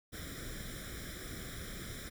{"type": "noise with comb filter", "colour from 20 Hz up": "pink", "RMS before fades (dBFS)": -44, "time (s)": [0.12, 2.1], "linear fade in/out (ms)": 20, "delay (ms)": 0.55, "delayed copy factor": 1, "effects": []}